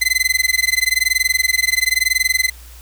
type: tone with amplitude modulation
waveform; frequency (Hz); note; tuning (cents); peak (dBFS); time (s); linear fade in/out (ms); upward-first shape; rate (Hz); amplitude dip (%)
sawtooth; 2043; C7; -42; -7; 0.01-2.5; 10; sine; 21; 100
effects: added 60 Hz sine -37 dBFS peak until 2.81 s + white hiss -44 dBFS RMS until 2.81 s